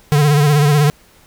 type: tone with vibrato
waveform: square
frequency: 146.83 Hz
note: D3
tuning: in tune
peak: -10 dBFS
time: 0.12-0.9 s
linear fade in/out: 0 ms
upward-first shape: sine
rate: 16 Hz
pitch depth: 60 cents each way
effects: pink hiss -49 dBFS RMS until 1.26 s